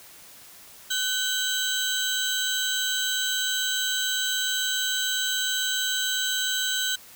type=tone cluster; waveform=30% pulse; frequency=1510 / 3167 / 3924 Hz; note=F#6 / G7 / B7; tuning=+35 / +17 / -12 cents; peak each=-26 dBFS; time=0.9-6.96 s; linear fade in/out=10 ms; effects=white hiss -48 dBFS RMS until 7.15 s